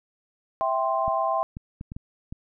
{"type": "chord", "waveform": "sine", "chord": "C major", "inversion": "first", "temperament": "equal with one note detuned", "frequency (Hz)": [657.4, 784, 1046.5], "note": ["E5", "G5", "C6"], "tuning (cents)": [-5, 0, 0], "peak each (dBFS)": [-26, -27, -26], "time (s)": [0.61, 1.43], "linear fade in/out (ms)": 0}
{"type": "clicks", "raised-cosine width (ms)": 5, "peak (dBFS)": -23, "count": 6, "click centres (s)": [1.08, 1.569, 1.811, 1.919, 1.965, 2.325]}
{"effects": []}